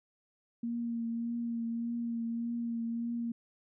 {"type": "tone with vibrato", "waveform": "sine", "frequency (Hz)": 233.1, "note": "A#3", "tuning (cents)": 0, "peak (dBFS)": -32, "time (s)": [0.63, 3.32], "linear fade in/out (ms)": 5, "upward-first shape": "triangle", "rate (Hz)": 1.7, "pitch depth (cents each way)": 25, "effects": []}